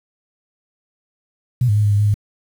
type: tone with pitch steps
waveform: sine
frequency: 123.9 / 103.7 / 105.4 / 103.2 / 102 / 104.4 / 103.4 Hz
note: B2 / G#2 / G#2 / G#2 / G#2 / G#2 / G#2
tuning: +6 / -2 / +26 / -10 / -31 / +10 / -7 cents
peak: -12 dBFS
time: 1.61-2.142 s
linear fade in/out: 5 ms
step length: 76 ms
effects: 7-bit